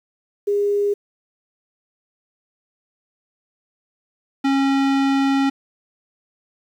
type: tone pair in turn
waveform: sine / square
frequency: 407.4 / 273.2 Hz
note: G#4 / C#4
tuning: -33 / -25 cents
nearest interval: perfect fifth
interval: 692 cents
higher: first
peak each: -16 dBFS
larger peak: neither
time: 0.47-0.94 / 4.44-5.5 s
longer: second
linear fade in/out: 10 ms
effects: low-pass 4000 Hz 12 dB/octave + 8-bit